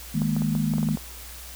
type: chord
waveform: sine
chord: D# suspended fourth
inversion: none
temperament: just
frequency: 155.56 / 207.4 / 233.3 Hz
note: D#3 / G#3 / A#3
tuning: 0 / -2 / +2 cents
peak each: -25 / -26 / -27 dBFS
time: 0.14-0.96 s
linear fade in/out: 10 ms
type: clicks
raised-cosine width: 1 ms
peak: -22 dBFS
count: 9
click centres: 0.219 / 0.365 / 0.42 / 0.552 / 0.737 / 0.783 / 0.83 / 0.888 / 0.973 s
effects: added 60 Hz sine -42 dBFS peak until 1.55 s + white hiss -42 dBFS RMS until 1.55 s